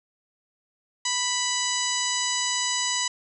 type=harmonic tone with a mistuned harmonic; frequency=987.8 Hz; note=B5; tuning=in tune; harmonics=1 / 2 / 3 / 4 / 5 / 6 / 7 / 8; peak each=-32 / -32 / -32 / -32 / -32 / -32 / -32 / -32 dBFS; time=1.05-3.08 s; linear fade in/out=5 ms; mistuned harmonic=6; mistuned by=+47 cents; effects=none